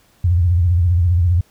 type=tone with vibrato; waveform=sine; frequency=87.31 Hz; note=F2; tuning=in tune; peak=-11 dBFS; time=0.24-1.41 s; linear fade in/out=5 ms; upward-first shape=triangle; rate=15 Hz; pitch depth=140 cents each way; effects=pink hiss -55 dBFS RMS until 1.5 s